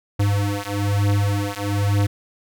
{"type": "beating tone pair", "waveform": "square", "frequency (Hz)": [100.8, 101.9], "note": ["G2", "G#2"], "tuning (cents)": [49, -32], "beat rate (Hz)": 1.1, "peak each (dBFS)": -22, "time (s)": [0.19, 2.07], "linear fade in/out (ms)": 10, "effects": []}